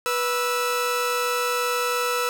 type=tone pair together; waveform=sawtooth; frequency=489.1 / 1318.5 Hz; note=B4 / E6; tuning=-17 / 0 cents; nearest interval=octave + perfect fourth; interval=1717 cents; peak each=-21 dBFS; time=0.06-2.29 s; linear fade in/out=0 ms; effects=none